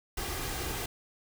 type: noise with comb filter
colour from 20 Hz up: pink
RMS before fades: -35 dBFS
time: 0.17-0.86 s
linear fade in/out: 5 ms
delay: 2.5 ms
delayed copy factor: +0.5
effects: none